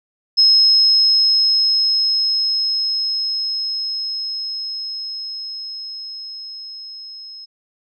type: tone with level ramp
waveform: sine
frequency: 5160 Hz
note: E8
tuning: 38 cents flat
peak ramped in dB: -8 to -33 dBFS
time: 0.37-7.46 s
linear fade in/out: 20 ms
effects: none